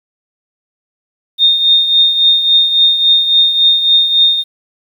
sine tone with tremolo, 3665 Hz, A#7, 30 cents flat, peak -4 dBFS, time 1.38-4.44 s, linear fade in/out 50 ms, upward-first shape triangle, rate 3.6 Hz, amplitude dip 65%, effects 7-bit

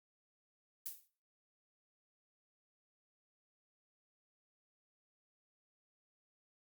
violet noise with exponential decay, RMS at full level -39 dBFS, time 0.86-1.08 s, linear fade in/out 0 ms, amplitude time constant 47 ms, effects noise-tail reverb RT60 0.4 s tail -17 dB re dry + Opus 48 kbps

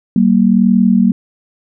sine tone pair together, 191.71 / 233.1 Hz, G3 / A#3, -38 / 0 cents, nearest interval minor third, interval 338 cents, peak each -10 dBFS, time 0.16-1.12 s, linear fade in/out 2 ms, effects none

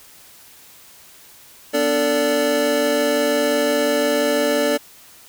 square tone cluster, 247.1 / 292.9 / 446.5 / 581 Hz, B3 / D4 / A4 / D5, +1 / -5 / +25 / -19 cents, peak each -27 / -24 / -23 / -20 dBFS, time 1.73-4.78 s, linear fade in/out 20 ms, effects white hiss -46 dBFS RMS until 5.28 s

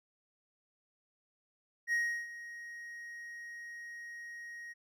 triangle tone with ADSR envelope, 1881 Hz, A#6, 15 cents sharp, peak -26 dBFS, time 1.87-4.74 s, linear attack 57 ms, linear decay 340 ms, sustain -16 dB, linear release 24 ms, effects none

